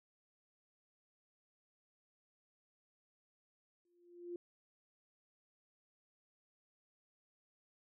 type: tone with exponential growth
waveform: sine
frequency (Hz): 349.2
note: F4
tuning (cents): 0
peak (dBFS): -39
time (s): 3.85-4.36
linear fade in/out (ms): 2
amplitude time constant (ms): 110
effects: none